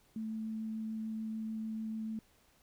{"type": "tone with vibrato", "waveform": "sine", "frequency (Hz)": 220, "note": "A3", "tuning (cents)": 0, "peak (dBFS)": -36, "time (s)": [0.16, 2.19], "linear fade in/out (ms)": 2, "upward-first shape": "triangle", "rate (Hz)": 6.8, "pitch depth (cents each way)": 8, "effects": ["pink hiss -68 dBFS RMS until 2.62 s"]}